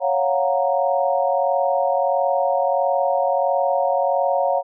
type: chord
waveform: sine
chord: Gb major seventh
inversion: second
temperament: equal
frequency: 554.4 / 698.5 / 740 / 932.3 Hz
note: Db5 / F5 / Gb5 / Bb5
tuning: 0 / 0 / 0 / 0 cents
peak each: -20 / -22 / -23 / -25 dBFS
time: 0-4.63 s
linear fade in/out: 50 ms
effects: none